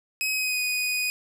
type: tone with pitch glide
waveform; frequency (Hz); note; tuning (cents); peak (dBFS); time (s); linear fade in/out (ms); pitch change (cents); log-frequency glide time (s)
sawtooth; 2544 to 2484; D#7 to D#7; +38 to -3; -21; 0.21-1.1; 0; -41; 0.31-0.62
effects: none